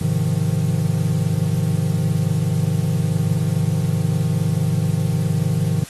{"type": "chord", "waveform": "triangle", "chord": "F minor seventh", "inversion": "first", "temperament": "equal", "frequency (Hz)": [103.83, 130.81, 155.56, 174.61], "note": ["Ab2", "C3", "Eb3", "F3"], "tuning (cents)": [0, 0, 0, 0], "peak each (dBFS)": [-21, -21, -18, -22], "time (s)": [0.01, 5.84], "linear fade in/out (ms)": 5, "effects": ["white hiss -39 dBFS RMS until 5.89 s", "AAC 32 kbps"]}